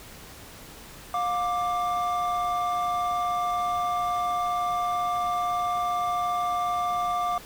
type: tone pair together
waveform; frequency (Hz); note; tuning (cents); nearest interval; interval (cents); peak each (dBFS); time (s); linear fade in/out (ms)
triangle; 709.9 / 1177; F5 / D6; +28 / +3; major sixth; 875; -25; 1.14-7.38; 2
effects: pink hiss -45 dBFS RMS until 7.45 s